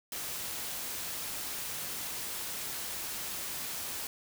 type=noise; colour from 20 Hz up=white; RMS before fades=-38 dBFS; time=0.12-4.07 s; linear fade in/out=2 ms; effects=none